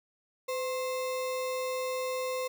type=tone with sample-and-hold; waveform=sine; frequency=510 Hz; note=C5; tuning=44 cents flat; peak=-30 dBFS; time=0.48-2.48 s; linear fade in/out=10 ms; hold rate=1575 Hz; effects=none